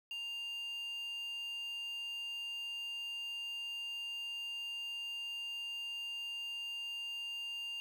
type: tone with high-pass filter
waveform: square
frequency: 932.3 Hz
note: A#5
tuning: in tune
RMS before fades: -42 dBFS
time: 0.11-7.8 s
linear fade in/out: 0 ms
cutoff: 2700 Hz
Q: 9.9
effects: none